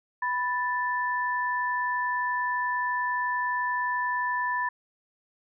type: tone pair together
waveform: sine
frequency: 988.5 / 1760 Hz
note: B5 / A6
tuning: +1 / 0 cents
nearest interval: minor seventh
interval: 999 cents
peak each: -27 / -29 dBFS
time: 0.22-4.69 s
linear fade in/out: 5 ms
effects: none